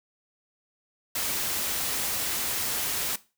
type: noise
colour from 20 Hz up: white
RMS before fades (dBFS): -29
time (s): 1.15-3.16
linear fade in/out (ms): 5
effects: noise-tail reverb RT60 0.3 s tail -18 dB re dry